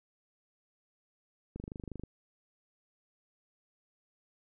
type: click train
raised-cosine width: 3 ms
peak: -28 dBFS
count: 13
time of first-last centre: 1.56-2.036 s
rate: 25.2 Hz
effects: none